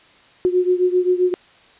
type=beating tone pair; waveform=sine; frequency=360.5 / 368.1 Hz; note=F#4 / F#4; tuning=-45 / -9 cents; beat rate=7.6 Hz; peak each=-16 / -19 dBFS; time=0.45-1.34 s; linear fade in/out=0 ms; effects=white hiss -50 dBFS RMS until 1.79 s + resampled to 8000 Hz